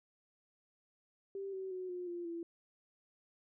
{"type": "tone with pitch steps", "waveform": "sine", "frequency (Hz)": [392, 380.4, 369.1, 358.2, 347.6, 337.3], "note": ["G4", "F#4", "F#4", "F4", "F4", "E4"], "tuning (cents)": [0, 48, -4, 44, -8, 40], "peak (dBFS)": -39, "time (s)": [1.35, 2.43], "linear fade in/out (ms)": 2, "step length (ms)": 180, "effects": []}